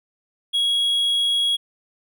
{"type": "tone", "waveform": "triangle", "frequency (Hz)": 3318, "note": "G#7", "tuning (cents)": -2, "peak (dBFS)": -16, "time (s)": [0.53, 1.57], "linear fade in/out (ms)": 20, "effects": []}